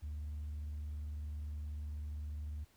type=tone with vibrato; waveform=sine; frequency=74.7 Hz; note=D2; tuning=30 cents sharp; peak=-37 dBFS; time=0.02-2.65 s; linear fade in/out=20 ms; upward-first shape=sine; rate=20 Hz; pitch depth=100 cents each way; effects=tanh soft clip ceiling -38 dBFS + pink hiss -69 dBFS RMS until 2.76 s